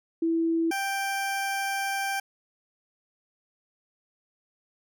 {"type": "tone pair in turn", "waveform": ["sine", "20% pulse"], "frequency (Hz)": [329.6, 786], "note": ["E4", "G5"], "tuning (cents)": [0, 4], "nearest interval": "octave + minor third", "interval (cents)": 1504, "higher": "second", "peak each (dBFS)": -22, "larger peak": "neither", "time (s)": [[0.22, 0.71], [0.71, 2.2]], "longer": "second", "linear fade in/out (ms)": 5, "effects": []}